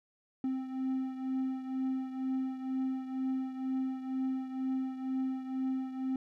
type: beating tone pair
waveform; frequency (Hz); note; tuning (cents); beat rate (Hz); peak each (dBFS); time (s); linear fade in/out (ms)
triangle; 261.6 / 263.7; C4 / C4; 0 / +14; 2.1; -31 / -37; 0.44-6.16; 2
effects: none